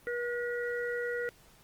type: harmonic tone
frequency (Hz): 481.1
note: B4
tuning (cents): -45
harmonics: 1 / 3 / 4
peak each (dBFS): -33 / -38 / -39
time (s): 0.07-1.29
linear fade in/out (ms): 0
effects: pink hiss -60 dBFS RMS until 1.63 s + Opus 24 kbps